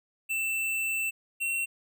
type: tone pair in turn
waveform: square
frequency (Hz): 2668 / 2724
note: E7 / F7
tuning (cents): +20 / -44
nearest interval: unison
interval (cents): 36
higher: second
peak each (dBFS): -28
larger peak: neither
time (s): 0.29-1.11 / 1.4-1.66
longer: first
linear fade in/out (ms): 20
effects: none